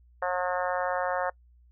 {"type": "harmonic tone", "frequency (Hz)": 180.7, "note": "F#3", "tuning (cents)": -41, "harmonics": [3, 4, 5, 6, 7, 8, 9, 10], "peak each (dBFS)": [-30, -32, -34, -36, -37, -38, -39, -40], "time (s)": [0.22, 1.3], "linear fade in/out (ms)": 5, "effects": ["noise-tail reverb RT60 0.1 s tail -26 dB re dry", "added 60 Hz sine -55 dBFS peak until 1.71 s"]}